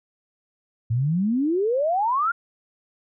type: exponential sweep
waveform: sine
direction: up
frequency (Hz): 108.8 to 1437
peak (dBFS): -19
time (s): 0.9-2.32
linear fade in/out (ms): 10
effects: none